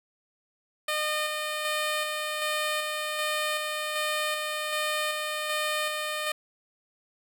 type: tone with tremolo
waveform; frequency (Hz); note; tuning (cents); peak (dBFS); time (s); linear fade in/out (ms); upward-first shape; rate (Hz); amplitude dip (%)
10% pulse; 609; D#5; -37; -18; 0.88-6.32; 5; square; 1.3; 30
effects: none